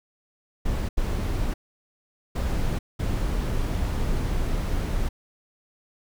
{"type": "noise bursts at uneven times", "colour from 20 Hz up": "brown", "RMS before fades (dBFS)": -25, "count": 4, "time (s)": [[0.65, 0.89], [0.97, 1.54], [2.35, 2.79], [2.99, 5.09]], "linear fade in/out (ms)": 10, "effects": []}